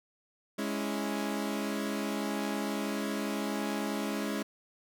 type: chord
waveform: sawtooth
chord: C# minor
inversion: second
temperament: equal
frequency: 207.7 / 277.2 / 329.6 Hz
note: G#3 / C#4 / E4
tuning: 0 / 0 / 0 cents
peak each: -30 / -32 / -35 dBFS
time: 0.58-4.43 s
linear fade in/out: 10 ms
effects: none